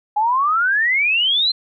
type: exponential sweep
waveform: sine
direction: up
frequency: 819 to 4184 Hz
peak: -14 dBFS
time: 0.16-1.52 s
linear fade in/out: 10 ms
effects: none